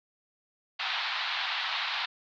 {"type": "band-pass noise", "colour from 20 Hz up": "white", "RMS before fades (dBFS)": -32, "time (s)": [0.79, 2.06], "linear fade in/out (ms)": 10, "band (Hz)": [740, 4200], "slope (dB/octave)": 48, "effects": []}